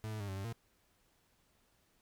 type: tone with pitch steps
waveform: 40% pulse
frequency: 108.9 / 107.9 / 101.1 / 96 / 97.8 / 115.5 Hz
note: A2 / A2 / G#2 / G2 / G2 / A#2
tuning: -17 / -33 / -46 / -36 / -4 / -16 cents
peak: -38 dBFS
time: 0.04-0.526 s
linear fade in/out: 0 ms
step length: 81 ms
effects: pink hiss -73 dBFS RMS until 2.01 s